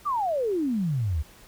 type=exponential sweep; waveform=sine; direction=down; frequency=1237 to 69.3 Hz; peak=-23 dBFS; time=0.05-1.23 s; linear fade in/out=20 ms; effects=pink hiss -52 dBFS RMS until 1.47 s